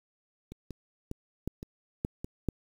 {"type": "clicks", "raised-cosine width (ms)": 3, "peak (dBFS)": [-30, -27, -23, -19, -27, -16, -23, -15], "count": 8, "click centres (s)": [0.52, 0.707, 1.114, 1.476, 1.629, 2.049, 2.245, 2.487], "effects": ["8-bit"]}